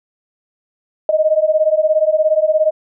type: beating tone pair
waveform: sine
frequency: 614 / 631 Hz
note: D#5 / D#5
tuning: -23 / +24 cents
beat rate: 17 Hz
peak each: -14 dBFS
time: 1.09-2.71 s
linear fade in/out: 2 ms
effects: none